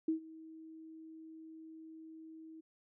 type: tone with ADSR envelope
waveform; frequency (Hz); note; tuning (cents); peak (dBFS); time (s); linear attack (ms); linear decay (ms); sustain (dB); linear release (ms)
sine; 320; D#4; +49; -28; 0.08-2.61; 5; 110; -21; 12
effects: none